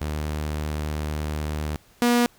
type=tone pair in turn; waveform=sawtooth; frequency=75.8 / 240.6 Hz; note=D#2 / B3; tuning=-45 / -45 cents; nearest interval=octave + minor sixth; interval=2000 cents; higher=second; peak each=-22 / -13 dBFS; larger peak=second; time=0.01-1.76 / 2.02-2.26 s; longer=first; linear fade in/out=0 ms; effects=pink hiss -56 dBFS RMS until 2.38 s